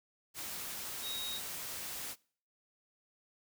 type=tone in noise; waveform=sine; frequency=3781 Hz; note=A#7; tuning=24 cents sharp; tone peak=-39 dBFS; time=1.01-1.41 s; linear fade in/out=50 ms; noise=white; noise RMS=-42 dBFS; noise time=0.34-2.16 s; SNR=0 dB; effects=noise-tail reverb RT60 0.5 s tail -24 dB re dry